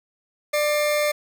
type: tone pair together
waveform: 40% pulse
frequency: 594 / 2123 Hz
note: D5 / C7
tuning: +20 / +25 cents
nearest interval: octave + minor seventh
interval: 2205 cents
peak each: -19 / -27 dBFS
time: 0.53-1.12 s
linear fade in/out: 10 ms
effects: 8-bit